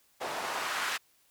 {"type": "noise with band-pass filter sweep", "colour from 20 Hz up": "white", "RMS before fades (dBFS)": -34, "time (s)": [0.2, 0.98], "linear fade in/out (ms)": 20, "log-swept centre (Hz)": [610, 1700], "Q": 1.2, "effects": ["white hiss -67 dBFS RMS until 1.3 s"]}